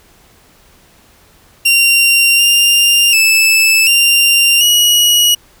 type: tone with pitch steps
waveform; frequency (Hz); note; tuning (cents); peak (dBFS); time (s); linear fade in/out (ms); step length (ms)
sawtooth; 2765 / 2795 / 2626 / 2782 / 2907; F7 / F7 / E7 / F7 / F#7; -18 / +1 / -7 / -7 / -31; -4; 1.65-5.35; 10; 740
effects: pink hiss -47 dBFS RMS until 5.6 s